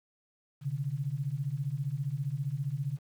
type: beating tone pair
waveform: sine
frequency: 130.81 / 145.81 Hz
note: C3 / D3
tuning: 0 / -12 cents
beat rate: 15 Hz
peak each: -34 / -33 dBFS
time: 0.61-2.99 s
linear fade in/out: 50 ms
effects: 10-bit